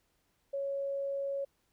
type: tone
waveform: sine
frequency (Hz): 554.4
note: C#5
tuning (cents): 0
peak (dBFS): -32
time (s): 0.53-1.45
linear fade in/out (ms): 10
effects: pink hiss -75 dBFS RMS until 1.72 s